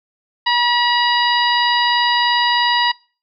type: harmonic tone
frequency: 963 Hz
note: B5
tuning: 44 cents flat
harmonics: 1 / 2 / 3 / 4 / 5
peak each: -16 / -19 / -21 / -22 / -23 dBFS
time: 0.46-2.92 s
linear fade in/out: 10 ms
effects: noise-tail reverb RT60 0.4 s tail -25 dB re dry